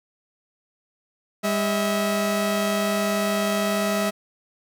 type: tone pair together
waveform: sawtooth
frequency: 201.7 / 645.2 Hz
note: G3 / E5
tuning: +50 / -37 cents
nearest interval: octave + minor sixth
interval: 2013 cents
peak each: -20 dBFS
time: 1.43-4.11 s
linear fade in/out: 20 ms
effects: none